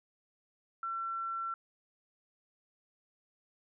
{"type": "tone", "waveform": "sine", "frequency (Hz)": 1350, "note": "E6", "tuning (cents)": 41, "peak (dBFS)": -34, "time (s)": [0.83, 1.54], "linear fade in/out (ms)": 2, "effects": []}